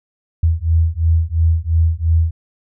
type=beating tone pair; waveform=sine; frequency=80.5 / 83.4 Hz; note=E2 / E2; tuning=-41 / +21 cents; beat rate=2.9 Hz; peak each=-15 dBFS; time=0.43-2.31 s; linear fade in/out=5 ms; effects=none